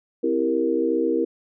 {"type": "chord", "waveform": "sine", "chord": "C dominant seventh", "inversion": "none", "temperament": "equal", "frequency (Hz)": [261.6, 329.6, 392, 466.2], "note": ["C4", "E4", "G4", "Bb4"], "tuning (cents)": [0, 0, 0, 0], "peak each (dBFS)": [-27, -23, -27, -23], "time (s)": [0.23, 1.25], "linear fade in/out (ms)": 10, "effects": []}